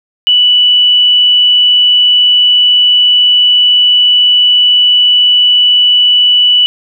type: tone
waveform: sine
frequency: 2962 Hz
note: F#7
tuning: 1 cent sharp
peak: -4 dBFS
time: 0.27-6.66 s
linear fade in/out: 0 ms
effects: none